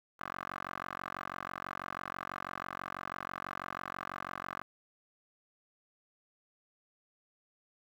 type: tone with band-pass filter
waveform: 10% pulse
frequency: 46.1 Hz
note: F#1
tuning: 6 cents flat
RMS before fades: -42 dBFS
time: 0.19-4.63 s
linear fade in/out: 20 ms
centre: 1300 Hz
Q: 3.3
effects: 10-bit